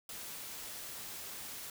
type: noise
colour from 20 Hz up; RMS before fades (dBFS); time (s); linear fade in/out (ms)
white; -45; 0.09-1.7; 2
effects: none